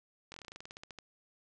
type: slowing click train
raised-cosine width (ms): 0.2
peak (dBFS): -29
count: 16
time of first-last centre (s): 0.32-0.987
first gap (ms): 21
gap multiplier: 1.1
effects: resampled to 24000 Hz + 11-bit